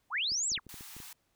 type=linear two-way sweep; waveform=sine; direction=up then down; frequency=698.5 to 7970 to 698.5 Hz; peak=-29 dBFS; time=0.1-0.6 s; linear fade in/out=50 ms; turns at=0.48 s
type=clicks; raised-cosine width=3 ms; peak=-37 dBFS; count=8; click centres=0.319 / 0.518 / 0.577 / 0.667 / 0.742 / 0.809 / 0.966 / 1.002 s
type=high-pass noise; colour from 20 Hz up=white; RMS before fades=-48 dBFS; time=0.69-1.13 s; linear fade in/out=2 ms; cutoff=720 Hz; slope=96 dB/octave
effects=pink hiss -75 dBFS RMS until 1.35 s